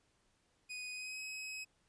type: tone with pitch glide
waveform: sawtooth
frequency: 2489 to 2550 Hz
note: D#7 to D#7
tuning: 0 to +42 cents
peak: -39 dBFS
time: 0.69-1.65 s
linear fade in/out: 20 ms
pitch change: +42 cents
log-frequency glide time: 0.92-1.22 s
effects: pink hiss -75 dBFS RMS until 1.88 s + resampled to 22050 Hz